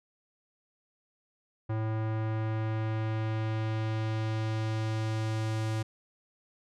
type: tone with low-pass filter sweep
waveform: square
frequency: 110 Hz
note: A2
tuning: in tune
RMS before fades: -31 dBFS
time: 1.69-5.83 s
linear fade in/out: 10 ms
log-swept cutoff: 1400 to 8700 Hz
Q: 0.81
effects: none